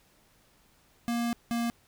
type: tone pair in turn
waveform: square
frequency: 235.7 / 234.6 Hz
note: A#3 / A#3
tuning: +19 / +11 cents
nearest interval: unison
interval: 8 cents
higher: first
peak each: -28 dBFS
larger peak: neither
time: 1.08-1.33 / 1.51-1.7 s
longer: first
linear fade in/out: 0 ms
effects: pink hiss -64 dBFS RMS until 1.87 s